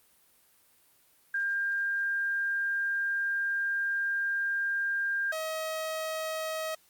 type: tone pair in turn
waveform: sine / sawtooth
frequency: 1600 / 635 Hz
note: G6 / D#5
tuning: +35 / +35 cents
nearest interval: octave + major third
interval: 1600 cents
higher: first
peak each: -27 / -28 dBFS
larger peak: first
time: 1.34-5.32 / 5.32-6.75 s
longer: first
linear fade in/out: 5 ms
effects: white hiss -64 dBFS RMS until 6.89 s + Opus 32 kbps